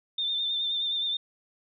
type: tone with vibrato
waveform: sine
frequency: 3591 Hz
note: A7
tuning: 35 cents sharp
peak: -26 dBFS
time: 0.18-1.17 s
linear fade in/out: 5 ms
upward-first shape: triangle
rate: 9.5 Hz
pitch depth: 44 cents each way
effects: none